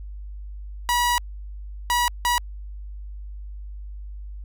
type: tone bursts at uneven times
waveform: sawtooth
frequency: 968 Hz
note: B5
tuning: 35 cents flat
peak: -15 dBFS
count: 3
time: 0.89-1.18 / 1.9-2.08 / 2.25-2.38 s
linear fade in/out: 0 ms
effects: added 50 Hz sine -33 dBFS peak until 4.44 s